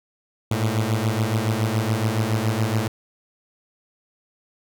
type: beating tone pair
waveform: sawtooth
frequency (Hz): 106.6 / 113.7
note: G#2 / A#2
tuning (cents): +46 / -43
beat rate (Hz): 7.1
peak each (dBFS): -19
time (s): 0.51-2.88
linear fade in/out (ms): 5
effects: none